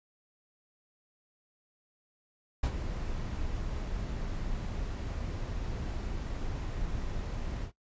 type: noise with ADSR envelope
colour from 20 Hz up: brown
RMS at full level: -25 dBFS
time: 2.63-7.72 s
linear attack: 7 ms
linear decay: 66 ms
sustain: -10 dB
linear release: 87 ms
effects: noise-tail reverb RT60 0.1 s tail -17 dB re dry + resampled to 16000 Hz